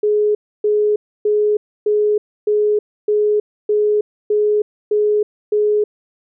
sine tone bursts, 420 Hz, G#4, 19 cents sharp, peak -12 dBFS, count 10, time 0.03-5.84 s, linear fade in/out 5 ms, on 320 ms, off 290 ms, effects none

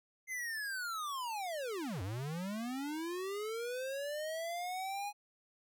square linear two-way sweep, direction down then up, 2093 to 87.31 to 831 Hz, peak -38 dBFS, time 0.27-5.13 s, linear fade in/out 50 ms, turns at 2.02 s, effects none

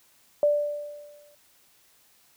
sine tone with exponential decay, 587.3 Hz, D5, in tune, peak -16 dBFS, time 0.43-1.35 s, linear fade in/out 1 ms, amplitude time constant 200 ms, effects white hiss -61 dBFS RMS until 2.36 s

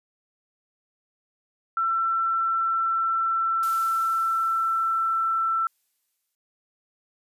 sine tone with pitch glide, 1343 to 1335.3 Hz, E6 to E6, +32 to +22 cents, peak -21 dBFS, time 1.77-5.67 s, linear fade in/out 2 ms, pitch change -10 cents, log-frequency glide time 2.34-5.53 s
blue noise with exponential decay, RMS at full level -37 dBFS, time 3.63-6.35 s, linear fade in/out 0 ms, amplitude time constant 590 ms
effects resampled to 32000 Hz

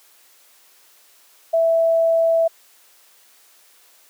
sine tone, 659.3 Hz, E5, in tune, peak -13 dBFS, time 1.53-2.48 s, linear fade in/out 10 ms, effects white hiss -53 dBFS RMS until 4.09 s + high-pass 400 Hz 12 dB/octave

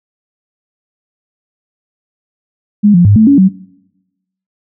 sine tone with pitch steps, 207.1 / 174.9 / 102.2 / 219.1 / 280.9 / 189.2 Hz, G#3 / F3 / G#2 / A3 / C#4 / F#3, -5 / +3 / -27 / -7 / +23 / +39 cents, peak -3 dBFS, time 2.83-3.49 s, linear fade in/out 20 ms, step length 110 ms, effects noise-tail reverb RT60 1.0 s tail -24 dB re dry

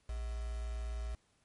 sine tone with quantisation, 57.8 Hz, A#1, 14 cents flat, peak -36 dBFS, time 0.09-1.15 s, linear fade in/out 5 ms, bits 8, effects pink hiss -73 dBFS RMS until 1.44 s + MP3 48 kbps

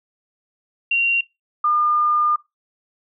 sine tone pair in turn, 2758 / 1208.5 Hz, F7 / D6, -22 / +49 cents, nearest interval octave + major second, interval 1429 cents, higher first, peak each -15 dBFS, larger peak neither, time 0.91-1.21 / 1.64-2.36 s, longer second, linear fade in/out 5 ms, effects noise-tail reverb RT60 0.2 s tail -20 dB re dry

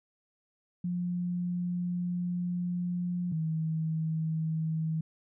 sine tone pair in turn, 176.9 / 159.66 Hz, F3 / D#3, +23 / +45 cents, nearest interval major second, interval 178 cents, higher first, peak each -29 / -28 dBFS, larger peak second, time 0.84-3.32 / 3.32-5.01 s, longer first, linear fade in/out 5 ms, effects none

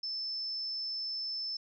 sine tone, 5274 Hz, E8, in tune, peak -34 dBFS, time 0.03-1.57 s, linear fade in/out 5 ms, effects none

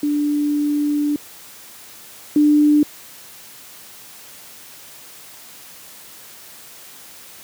sine tone pair in turn, 293.7 / 297.1 Hz, D4 / D4, 0 / +20 cents, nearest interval unison, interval 20 cents, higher second, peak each -16 / -10 dBFS, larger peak second, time 0.03-1.16 / 2.36-2.83 s, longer first, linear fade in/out 2 ms, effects white hiss -41 dBFS RMS until 7.43 s + high-pass 80 Hz 12 dB/octave

